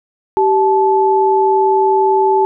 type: tone pair together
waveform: sine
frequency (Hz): 387 / 868.8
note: G4 / A5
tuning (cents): -22 / -22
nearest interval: octave + major second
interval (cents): 1400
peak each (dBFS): -12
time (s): 0.37-2.45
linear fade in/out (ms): 0
effects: none